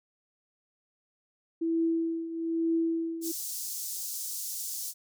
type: tone with tremolo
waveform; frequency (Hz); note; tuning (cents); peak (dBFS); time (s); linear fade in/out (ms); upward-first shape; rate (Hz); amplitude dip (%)
sine; 329.6; E4; 0; -23; 1.61-3.32; 10; triangle; 1.1; 75
type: high-pass noise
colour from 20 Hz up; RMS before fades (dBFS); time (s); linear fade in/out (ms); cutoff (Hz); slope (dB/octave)
pink; -36; 3.21-4.94; 50; 5600; 24
effects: none